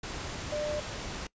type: tone in noise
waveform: sine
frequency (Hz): 598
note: D5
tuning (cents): +31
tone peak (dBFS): -30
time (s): 0.52-0.8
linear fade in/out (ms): 5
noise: pink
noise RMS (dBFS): -38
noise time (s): 0.03-1.27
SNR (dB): +5
effects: noise-tail reverb RT60 0.1 s tail -22 dB re dry + resampled to 16000 Hz